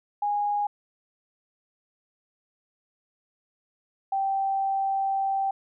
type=tone pair in turn; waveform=sine; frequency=823 / 780.1 Hz; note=G#5 / G5; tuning=-16 / -9 cents; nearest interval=minor second; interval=93 cents; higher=first; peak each=-23 dBFS; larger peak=neither; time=0.22-0.67 / 4.12-5.51 s; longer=second; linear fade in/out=5 ms; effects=none